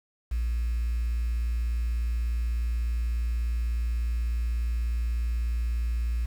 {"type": "tone", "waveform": "triangle", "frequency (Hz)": 58.27, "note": "A#1", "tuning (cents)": 0, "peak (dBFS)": -21, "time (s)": [0.31, 6.26], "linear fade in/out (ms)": 10, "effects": ["tanh soft clip ceiling -22 dBFS", "8-bit"]}